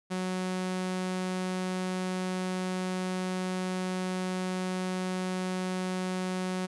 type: tone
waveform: sawtooth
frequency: 184.6 Hz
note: F#3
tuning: 4 cents flat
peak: -26 dBFS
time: 0.1-6.67 s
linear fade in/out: 20 ms
effects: resampled to 24000 Hz